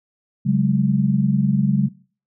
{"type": "chord", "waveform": "sine", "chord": "C# suspended fourth", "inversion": "none", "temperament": "equal with one note detuned", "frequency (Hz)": [138.59, 187.58, 207.7], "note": ["C#3", "F#3", "G#3"], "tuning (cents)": [0, 24, 0], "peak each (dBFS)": -19, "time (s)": [0.45, 1.89], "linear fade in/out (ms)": 20, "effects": ["noise-tail reverb RT60 0.4 s tail -20 dB re dry"]}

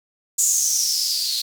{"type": "noise with band-pass filter sweep", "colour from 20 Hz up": "violet", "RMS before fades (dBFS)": -21, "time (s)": [0.38, 1.42], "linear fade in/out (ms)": 10, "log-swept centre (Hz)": [7200, 4100], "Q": 8.1, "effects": []}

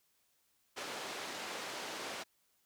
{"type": "band-pass noise", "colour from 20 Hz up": "pink", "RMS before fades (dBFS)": -43, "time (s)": [0.76, 2.24], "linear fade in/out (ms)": 20, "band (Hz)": [400, 6400], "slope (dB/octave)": 12, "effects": ["white hiss -75 dBFS RMS until 2.65 s"]}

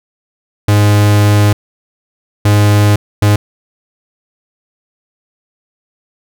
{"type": "tone bursts at uneven times", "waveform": "45% pulse", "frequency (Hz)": 103.7, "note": "G#2", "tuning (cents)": -2, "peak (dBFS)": -6, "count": 3, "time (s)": [[0.68, 1.53], [2.45, 2.96], [3.22, 3.36]], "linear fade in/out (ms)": 5, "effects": []}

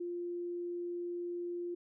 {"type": "tone", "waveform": "sine", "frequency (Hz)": 349.2, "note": "F4", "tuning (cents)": 0, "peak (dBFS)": -36, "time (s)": [0, 1.75], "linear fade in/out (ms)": 10, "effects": []}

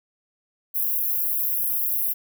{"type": "high-pass noise", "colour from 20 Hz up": "white", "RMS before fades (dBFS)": -24, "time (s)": [0.74, 2.14], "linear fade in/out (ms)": 20, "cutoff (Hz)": 11000, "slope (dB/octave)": 96, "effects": []}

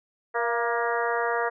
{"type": "harmonic tone with a mistuned harmonic", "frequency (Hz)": 235.9, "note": "A#3", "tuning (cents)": 21, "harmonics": [2, 3, 4, 5, 6, 7, 8], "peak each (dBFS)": [-28, -30, -31, -32, -33, -33, -34], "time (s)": [0.34, 1.5], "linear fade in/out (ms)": 20, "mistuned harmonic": 3, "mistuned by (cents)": -39, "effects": []}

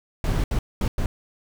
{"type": "noise bursts at uneven times", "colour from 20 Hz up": "brown", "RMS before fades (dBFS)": -22, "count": 4, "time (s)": [[0.24, 0.44], [0.51, 0.59], [0.81, 0.88], [0.98, 1.06]], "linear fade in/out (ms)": 2, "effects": []}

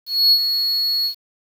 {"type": "tone with ADSR envelope", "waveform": "triangle", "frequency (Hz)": 4349, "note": "C#8", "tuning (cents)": -34, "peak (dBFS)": -8, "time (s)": [0.06, 1.15], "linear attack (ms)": 260, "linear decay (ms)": 62, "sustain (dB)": -8, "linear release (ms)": 94, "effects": ["7-bit"]}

